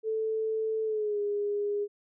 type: tone with pitch glide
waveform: sine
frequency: 440 to 410.5 Hz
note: A4 to G#4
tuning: 0 to -20 cents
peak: -27 dBFS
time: 0.03-1.88 s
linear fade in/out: 50 ms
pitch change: -120 cents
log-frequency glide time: 0.84-1.2 s
effects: none